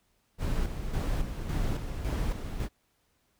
brown noise with tremolo, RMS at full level -29 dBFS, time 0.38-2.69 s, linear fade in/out 50 ms, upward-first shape square, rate 1.8 Hz, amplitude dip 50%, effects pink hiss -72 dBFS RMS until 3.39 s

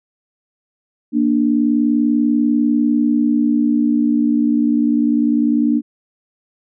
sine tone pair together, 234.7 / 294.9 Hz, A#3 / D4, +12 / +7 cents, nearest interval major third, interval 395 cents, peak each -15 dBFS, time 1.12-5.82 s, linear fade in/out 50 ms, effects none

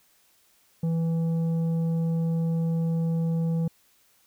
sine tone with tanh clipping, 164.81 Hz, E3, in tune, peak -24 dBFS, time 0.83-3.68 s, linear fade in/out 5 ms, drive 7 dB, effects white hiss -63 dBFS RMS until 4.26 s

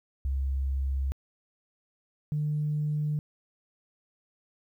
sine tone pair in turn, 67.6 / 150.01 Hz, C#2 / D3, -43 / +37 cents, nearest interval octave + major second, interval 1380 cents, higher second, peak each -25 dBFS, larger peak neither, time 0.25-1.12 / 2.32-3.19 s, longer neither, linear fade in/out 0 ms, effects tanh soft clip ceiling -21 dBFS + 11-bit

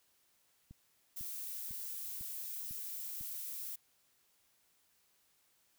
click train, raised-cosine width 5 ms, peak -40 dBFS, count 6, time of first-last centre 0.71-3.21 s, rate 2 Hz
violet noise, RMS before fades -43 dBFS, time 1.16-3.76 s, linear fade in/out 10 ms
effects white hiss -73 dBFS RMS until 5.78 s

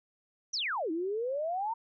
sine exponential two-way sweep, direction down then up, 6190 to 311.1 to 938 Hz, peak -30 dBFS, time 0.53-1.74 s, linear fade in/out 10 ms, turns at 0.91 s, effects none

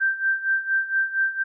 sine tone with tremolo, 1568 Hz, G6, in tune, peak -17 dBFS, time 0-1.44 s, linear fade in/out 20 ms, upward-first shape sine, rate 4.3 Hz, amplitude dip 80%, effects none

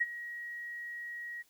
sine tone with ADSR envelope, 1900 Hz, A#6, 33 cents sharp, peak -24 dBFS, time 0-1.43 s, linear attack 15 ms, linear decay 33 ms, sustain -15 dB, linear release 22 ms, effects white hiss -68 dBFS RMS until 1.49 s

